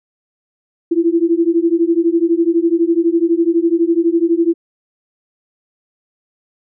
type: beating tone pair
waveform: sine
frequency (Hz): 330 / 342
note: E4 / F4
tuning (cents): +2 / -36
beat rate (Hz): 12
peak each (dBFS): -14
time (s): 0.91-4.54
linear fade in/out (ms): 10
effects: none